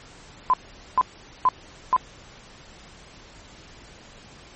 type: tone bursts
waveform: sine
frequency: 1015 Hz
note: B5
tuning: 47 cents sharp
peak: -14 dBFS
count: 4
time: 0.5-1.964 s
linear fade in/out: 0 ms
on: 36 ms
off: 440 ms
effects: pink hiss -47 dBFS RMS until 4.55 s + MP3 32 kbps